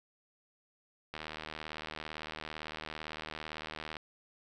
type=click train; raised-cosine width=0.3 ms; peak=-24 dBFS; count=221; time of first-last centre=1.14-3.968 s; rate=77.8 Hz; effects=none